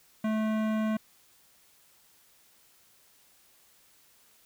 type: tone with hard clipping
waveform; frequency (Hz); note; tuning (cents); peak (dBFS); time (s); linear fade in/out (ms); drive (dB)
sine; 217.5; A3; -20; -28; 0.24-0.97; 5; 17
effects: white hiss -62 dBFS RMS until 4.45 s